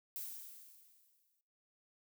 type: noise with exponential decay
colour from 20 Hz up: violet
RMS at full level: -42 dBFS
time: 0.16-1.41 s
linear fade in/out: 0 ms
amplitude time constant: 270 ms
effects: noise-tail reverb RT60 0.5 s tail -19 dB re dry